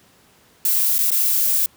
violet noise with dropouts, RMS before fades -18 dBFS, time 0.65-1.66 s, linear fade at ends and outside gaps 2 ms, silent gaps 0.983-0.988 / 1.105-1.116 s, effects pink hiss -54 dBFS RMS until 1.76 s + high-pass 80 Hz 12 dB/octave

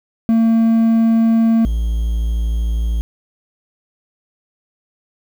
triangle tone pair in turn, 226.5 / 56.49 Hz, A#3 / A1, -50 / +46 cents, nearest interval 2 octaves, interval 2404 cents, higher first, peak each -8 / -13 dBFS, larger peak first, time 0.29-1.65 / 1.65-3.01 s, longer neither, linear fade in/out 0 ms, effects 7-bit

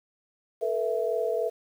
sine chord, A suspended second, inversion none, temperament equal with one note detuned, 440 / 483.2 / 659.3 Hz, A4 / B4 / E5, 0 / -38 / 0 cents, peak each -29 dBFS, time 0.61-1.5 s, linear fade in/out 20 ms, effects 9-bit

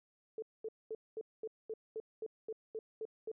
sine tone bursts, 440 Hz, A4, in tune, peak -38 dBFS, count 12, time 0.38-3.316 s, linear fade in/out 2 ms, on 43 ms, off 220 ms, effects none

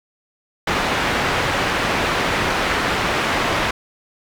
white low-pass noise, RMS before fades -20 dBFS, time 0.67-3.71 s, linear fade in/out 5 ms, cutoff 2000 Hz, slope 12 dB/octave, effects none

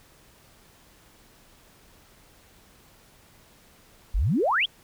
sine exponential sweep, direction up, 36.75 to 3534 Hz, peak -20 dBFS, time 4.14-4.66 s, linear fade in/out 10 ms, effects pink hiss -56 dBFS RMS until 4.83 s

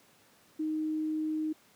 sine tone, 311.1 Hz, D#4, in tune, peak -29 dBFS, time 0.59-1.53 s, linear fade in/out 10 ms, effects pink hiss -62 dBFS RMS until 1.75 s + high-pass 150 Hz 12 dB/octave

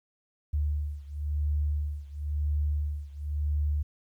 sine beating tone pair, 73.6 / 74.57 Hz, D2 / D2, +4 / +27 cents, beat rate 0.97 Hz, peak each -29 / -31 dBFS, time 0.53-3.83 s, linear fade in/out 10 ms, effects 11-bit

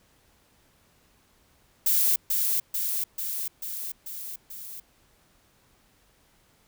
violet noise with echo, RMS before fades -22 dBFS, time 1.86-2.16 s, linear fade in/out 5 ms, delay 440 ms, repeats 6, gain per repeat -3 dB, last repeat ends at 4.8 s, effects pink hiss -63 dBFS RMS until 6.67 s

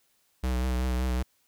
square tone with vibrato, 63 Hz, B1, 35 cents sharp, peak -26 dBFS, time 0.43-1.23 s, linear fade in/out 10 ms, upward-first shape triangle, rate 5.3 Hz, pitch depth 40 cents each way, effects white hiss -69 dBFS RMS until 1.47 s

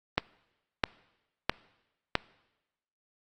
click train, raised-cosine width 0.3 ms, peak -7 dBFS, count 4, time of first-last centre 0.18-2.154 s, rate 1.52 Hz, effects noise-tail reverb RT60 1.0 s tail -22 dB re dry + Opus 32 kbps

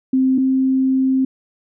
sine tone pair in turn, 261.6 / 263.3 Hz, C4 / C4, 0 / +11 cents, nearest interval unison, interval 11 cents, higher second, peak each -12 / -13 dBFS, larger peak first, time 0.13-0.38 / 0.38-1.25 s, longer second, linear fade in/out 5 ms, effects none

